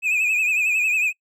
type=tone with vibrato; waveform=triangle; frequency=2518 Hz; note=D#7; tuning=20 cents sharp; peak=-16 dBFS; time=0.02-1.13 s; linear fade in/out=50 ms; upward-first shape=triangle; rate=11 Hz; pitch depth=92 cents each way; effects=noise-tail reverb RT60 0.1 s tail -25 dB re dry